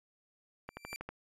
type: tone with exponential growth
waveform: sawtooth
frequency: 2349 Hz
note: D7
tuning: in tune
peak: -35 dBFS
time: 0.68-0.96 s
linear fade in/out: 0 ms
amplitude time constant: 59 ms
type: click train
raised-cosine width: 0.5 ms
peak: -26 dBFS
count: 6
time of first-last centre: 0.69-1.09 s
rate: 12.5 Hz
effects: resampled to 32000 Hz